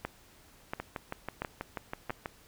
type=two click trains; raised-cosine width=0.5 ms; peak=-18 / -20 dBFS; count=4 / 10; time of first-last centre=0.05-2.105 / 0.8-2.259 s; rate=1.46 / 6.17 Hz; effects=pink hiss -59 dBFS RMS until 2.47 s